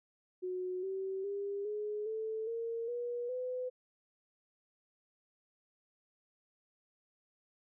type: tone with pitch steps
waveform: sine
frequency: 366.4 / 383.5 / 401.4 / 420.2 / 439.8 / 460.3 / 481.8 / 504.3 Hz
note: F#4 / G4 / G4 / G#4 / A4 / A#4 / B4 / B4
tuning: -17 / -38 / +41 / +20 / -1 / -22 / -43 / +36 cents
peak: -35 dBFS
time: 0.42-3.7 s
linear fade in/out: 20 ms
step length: 410 ms
effects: none